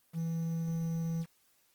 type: tone with quantisation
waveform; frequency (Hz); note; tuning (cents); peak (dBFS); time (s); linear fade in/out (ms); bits
triangle; 164.81; E3; 0; -29; 0.13-1.26; 50; 9
effects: white hiss -70 dBFS RMS until 1.74 s + Opus 24 kbps

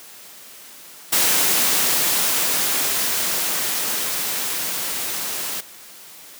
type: noise with level ramp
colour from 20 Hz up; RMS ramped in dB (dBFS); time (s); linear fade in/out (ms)
white; -17 to -27; 1.12-5.61; 10
effects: white hiss -42 dBFS RMS until 6.39 s + high-pass 150 Hz 12 dB/octave

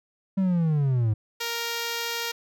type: linear sweep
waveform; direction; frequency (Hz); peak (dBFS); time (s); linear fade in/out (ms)
triangle; down; 196 to 103.9; -18; 0.37-1.14; 10
type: tone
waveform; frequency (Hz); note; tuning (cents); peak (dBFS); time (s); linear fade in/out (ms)
5% pulse; 466.5; A#4; +1; -16; 1.4-2.32; 10
effects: none

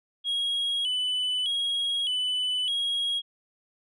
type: tone with vibrato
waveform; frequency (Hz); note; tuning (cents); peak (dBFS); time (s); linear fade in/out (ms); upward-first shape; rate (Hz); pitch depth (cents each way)
sine; 3141; G7; +3; -22; 0.24-3.22; 50; square; 0.82; 82
effects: tanh soft clip ceiling -24 dBFS

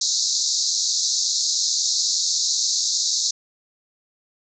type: band-pass noise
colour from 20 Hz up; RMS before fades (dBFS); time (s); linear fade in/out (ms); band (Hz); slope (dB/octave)
white; -22; 0.01-3.31; 5; 3900 to 7000; 96
effects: none

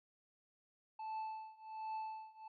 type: tone with tremolo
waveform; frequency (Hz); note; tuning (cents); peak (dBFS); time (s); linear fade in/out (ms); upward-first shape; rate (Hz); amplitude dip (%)
triangle; 876; A5; -8; -37; 0.99-2.48; 5; triangle; 1.3; 95
effects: resampled to 11025 Hz

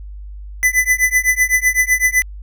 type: tone with tremolo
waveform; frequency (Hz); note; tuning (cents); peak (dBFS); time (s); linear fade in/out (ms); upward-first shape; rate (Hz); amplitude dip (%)
square; 2004; B6; +25; -9; 0.63-2.22; 0; triangle; 7.9; 100
effects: added 50 Hz sine -29 dBFS peak until 2.42 s

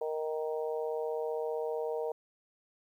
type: harmonic tone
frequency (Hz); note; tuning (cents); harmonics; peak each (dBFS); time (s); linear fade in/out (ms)
155.8; D#3; +3; 3 / 4 / 5 / 6; -33 / -38 / -43 / -45; 0.01-2.12; 5
effects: 11-bit

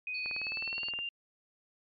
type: tone with pitch glide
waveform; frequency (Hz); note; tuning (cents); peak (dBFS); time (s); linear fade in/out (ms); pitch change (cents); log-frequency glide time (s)
sine; 2500 to 2790; D#7 to F7; +8 to -2; -34; 0.07-1.09; 2; +190; 0.31-0.84
type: tone with tremolo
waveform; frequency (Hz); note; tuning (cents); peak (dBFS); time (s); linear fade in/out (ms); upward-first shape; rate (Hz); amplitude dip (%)
sine; 4431; C#8; -2; -40; 0.14-0.91; 10; square; 10; 30
type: click train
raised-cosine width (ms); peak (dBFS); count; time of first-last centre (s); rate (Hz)
0.5; -30; 15; 0.26-0.989; 19.2
effects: MP3 64 kbps

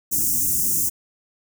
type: band-stop noise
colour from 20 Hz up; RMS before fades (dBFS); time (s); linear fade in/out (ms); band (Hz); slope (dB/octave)
white; -21; 0.11-0.9; 20; 330 to 6100; 48
effects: none

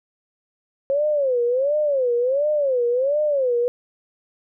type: tone with vibrato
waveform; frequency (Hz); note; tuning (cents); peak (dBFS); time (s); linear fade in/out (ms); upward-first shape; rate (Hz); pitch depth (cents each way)
sine; 537; C5; +45; -17; 0.9-3.68; 0; sine; 1.4; 210
effects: none

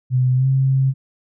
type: tone with pitch glide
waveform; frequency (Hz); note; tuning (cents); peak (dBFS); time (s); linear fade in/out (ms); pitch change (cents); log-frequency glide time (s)
sine; 127.4 to 133.66; C3 to C3; -46 to +37; -13; 0.1-0.94; 50; +83; 0.35-0.47
effects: none

